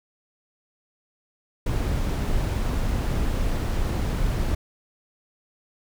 brown noise, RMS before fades -24 dBFS, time 1.66-4.55 s, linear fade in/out 5 ms, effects none

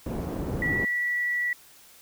white low-pass noise, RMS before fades -31 dBFS, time 0.06-0.85 s, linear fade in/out 2 ms, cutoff 340 Hz, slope 12 dB/octave
sine tone, 1948 Hz, B6, 24 cents flat, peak -24 dBFS, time 0.62-1.53 s, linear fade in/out 2 ms
effects white hiss -53 dBFS RMS until 2.01 s

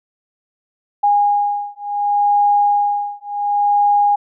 sine beating tone pair, 819 / 819.69 Hz, G#5 / G#5, -24 / -23 cents, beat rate 0.69 Hz, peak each -16 dBFS, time 1.03-4.16 s, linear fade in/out 10 ms, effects none

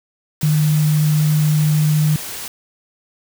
sine tone in noise, 152.3 Hz, D#3, 37 cents flat, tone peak -12 dBFS, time 0.43-2.16 s, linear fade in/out 2 ms, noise white, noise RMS -29 dBFS, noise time 0.41-2.48 s, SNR +14 dB, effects none

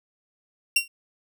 sawtooth tone with exponential decay, 2751 Hz, F7, 27 cents flat, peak -12 dBFS, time 0.76-0.88 s, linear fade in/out 5 ms, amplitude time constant 26 ms, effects none

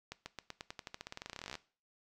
accelerating click train, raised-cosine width 0.2 ms, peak -25 dBFS, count 28, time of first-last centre 0.12-1.554 s, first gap 140 ms, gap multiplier 0.91, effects noise-tail reverb RT60 0.4 s tail -18 dB re dry

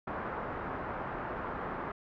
white low-pass noise, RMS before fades -38 dBFS, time 0.07-1.92 s, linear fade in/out 5 ms, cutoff 1400 Hz, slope 24 dB/octave, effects none

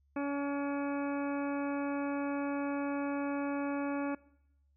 harmonic tone, 283 Hz, C#4, 36 cents sharp, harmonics 1 / 2 / 3 / 4 / 5 / 6 / 8 / 9, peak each -33 / -39 / -43 / -45 / -47 / -49 / -51 / -52 dBFS, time 0.16-4.15 s, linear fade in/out 5 ms, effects noise-tail reverb RT60 0.8 s tail -22 dB re dry + added 70 Hz sine -67 dBFS peak until 4.76 s

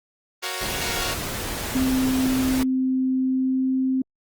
5% pulse chord, Gb major seventh, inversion none, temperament equal, 370 / 466.2 / 554.4 / 698.5 Hz, Gb4 / Bb4 / Db5 / F5, 0 / 0 / 0 / 0 cents, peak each -19 / -21 / -20 / -21 dBFS, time 0.42-1.15 s, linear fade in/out 20 ms
pink noise, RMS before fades -29 dBFS, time 0.61-2.63 s, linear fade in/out 0 ms
sine tone with pitch glide, 260 to 261.5 Hz, C4 to C4, -11 to -1 cents, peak -19 dBFS, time 1.75-4.02 s, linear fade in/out 5 ms, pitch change +10 cents, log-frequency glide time 3.15-3.74 s
effects Opus 24 kbps

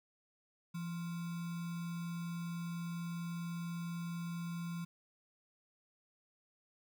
sine tone with sample-and-hold, 170.3 Hz, F3, 43 cents flat, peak -38 dBFS, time 0.74-4.85 s, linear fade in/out 10 ms, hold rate 1225 Hz, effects none

